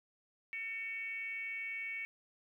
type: tone with frequency modulation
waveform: sine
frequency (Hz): 2240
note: C#7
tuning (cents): +18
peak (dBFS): -38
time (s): 0.53-2.05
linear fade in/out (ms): 0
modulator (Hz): 426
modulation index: 0.53
effects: 12-bit